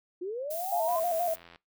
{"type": "linear sweep", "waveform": "sine", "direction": "up", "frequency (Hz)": [340.6, 1054], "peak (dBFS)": -32, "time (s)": [0.21, 1], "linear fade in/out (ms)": 10}
{"type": "noise", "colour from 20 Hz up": "violet", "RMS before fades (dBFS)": -39, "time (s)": [0.5, 1.36], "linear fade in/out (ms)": 10}
{"type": "tone with vibrato", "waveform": "sine", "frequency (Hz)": 677, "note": "E5", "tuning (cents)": 46, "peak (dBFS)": -26, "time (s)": [0.72, 1.34], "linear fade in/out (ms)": 5, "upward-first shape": "square", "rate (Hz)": 6.3, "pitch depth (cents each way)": 67}
{"type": "click train", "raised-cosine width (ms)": 0.3, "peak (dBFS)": -34, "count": 58, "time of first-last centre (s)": [0.89, 1.559], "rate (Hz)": 85.2}
{"effects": ["noise-tail reverb RT60 0.2 s tail -22 dB re dry"]}